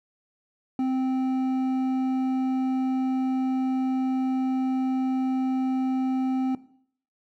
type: tone with hard clipping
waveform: triangle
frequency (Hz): 260.5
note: C4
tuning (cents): -7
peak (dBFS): -24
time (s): 0.79-6.55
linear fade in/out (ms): 2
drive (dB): 10
effects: noise-tail reverb RT60 0.6 s tail -17 dB re dry